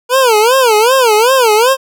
25% pulse tone with vibrato, 474.7 Hz, A#4, 31 cents sharp, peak -3 dBFS, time 0.09-1.77 s, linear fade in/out 50 ms, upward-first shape sine, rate 2.6 Hz, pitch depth 210 cents each way, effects none

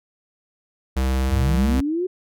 square tone with pitch glide, 65.41 to 66.28 Hz, C2 to C2, 0 to +23 cents, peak -19 dBFS, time 0.96-1.81 s, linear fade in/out 10 ms, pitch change +23 cents, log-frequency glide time 1.12-1.48 s
sine linear sweep, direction up, 69 to 376.8 Hz, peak -20 dBFS, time 1.29-2.07 s, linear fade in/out 10 ms
effects none

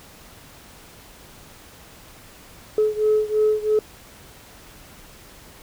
sine beating tone pair, 427.3 / 430.3 Hz, G#4 / A4, +49 / -39 cents, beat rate 3 Hz, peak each -18 / -20 dBFS, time 2.78-3.79 s, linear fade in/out 2 ms, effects tanh soft clip ceiling -11 dBFS + pink hiss -46 dBFS RMS until 5.62 s

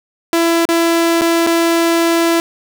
sawtooth tone with dropouts, 334.7 Hz, E4, 26 cents sharp, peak -7 dBFS, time 0.33-2.4 s, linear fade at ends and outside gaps 1 ms, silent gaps 0.654-0.689 / 1.212-1.218 / 1.465-1.47 s, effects none

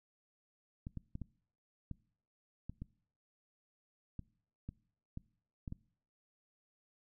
clicks, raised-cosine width 5 ms, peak -30 dBFS, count 12, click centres 0.869 / 0.973 / 1.154 / 1.217 / 1.913 / 2.696 / 2.82 / 4.193 / 4.69 / 5.174 / 5.678 / 5.724 s, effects noise-tail reverb RT60 0.6 s tail -23 dB re dry

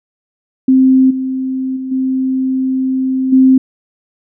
sine tone with level steps, 261.6 Hz, C4, in tune, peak -5 / -15 / -19 / -12 / -4 dBFS, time 0.68-3.58 s, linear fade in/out 5 ms, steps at 1.1 / 1.76 / 1.91 / 3.32 s, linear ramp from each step 10 ms, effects none

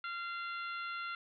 harmonic tone, 690 Hz, F5, 21 cents flat, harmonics 2 / 3 / 4 / 5 / 6, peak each -39 / -47 / -48 / -52 / -54 dBFS, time 0.04-1.15 s, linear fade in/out 2 ms, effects none

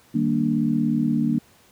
sine chord, Eb major seventh, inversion none, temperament equal, 155.56 / 196 / 233.1 / 293.7 Hz, Eb3 / G3 / Bb3 / D4, 0 / 0 / 0 / 0 cents, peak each -26 / -27 / -21 / -25 dBFS, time 0.14-1.39 s, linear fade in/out 10 ms, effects pink hiss -55 dBFS RMS until 1.71 s + high-pass 80 Hz 12 dB/octave

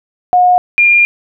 sine tone pair in turn, 722 / 2405 Hz, F#5 / D7, -43 / +41 cents, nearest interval octave + major sixth, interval 2084 cents, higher second, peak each -5 dBFS, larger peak neither, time 0.33-0.58 / 0.78-1.05 s, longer second, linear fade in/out 0 ms, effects none

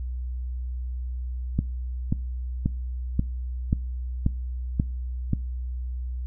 click train, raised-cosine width 5 ms, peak -9 dBFS, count 8, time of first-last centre 1.59-5.333 s, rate 1.87 Hz, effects noise-tail reverb RT60 0.4 s tail -23 dB re dry + added 62 Hz sine -28 dBFS peak until 6.26 s

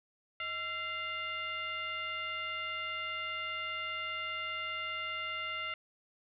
sine tone with frequency modulation, 2080 Hz, C7, 11 cents flat, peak -35 dBFS, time 0.4-5.74 s, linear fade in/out 2 ms, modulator 725 Hz, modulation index 1.3, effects none

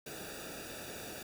pink noise with comb filter, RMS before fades -45 dBFS, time 0.06-1.23 s, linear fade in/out 5 ms, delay 0.95 ms, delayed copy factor -0.85, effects none

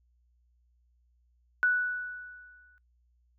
sine tone with exponential decay, 1479 Hz, F#6, 1 cent flat, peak -20 dBFS, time 1.63-2.78 s, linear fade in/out 0 ms, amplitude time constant 250 ms, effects noise-tail reverb RT60 0.1 s tail -21 dB re dry + added 60 Hz sine -65 dBFS peak until 3.38 s

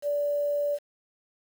sine tone with quantisation, 580 Hz, D5, 22 cents flat, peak -24 dBFS, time 0.02-0.79 s, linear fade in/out 50 ms, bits 8, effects none

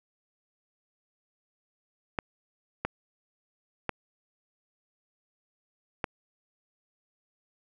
clicks, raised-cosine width 0.5 ms, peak -13 dBFS, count 4, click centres 2.188 / 2.85 / 3.893 / 6.042 s, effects none

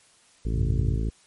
harmonic tone, 55 Hz, A1, in tune, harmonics 1 / 2 / 3 / 4 / 5 / 6 / 7 / 8, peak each -25 / -31 / -35 / -37 / -39 / -41 / -42 / -43 dBFS, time 0.45-1.1 s, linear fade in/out 5 ms
sine chord, F suspended second, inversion none, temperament equal, 87.31 / 98 / 130.81 Hz, F2 / G2 / C3, 0 / 0 / 0 cents, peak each -27 / -30 / -27 dBFS, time 0.52-0.99 s, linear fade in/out 50 ms
effects white hiss -58 dBFS RMS until 1.26 s + MP3 48 kbps

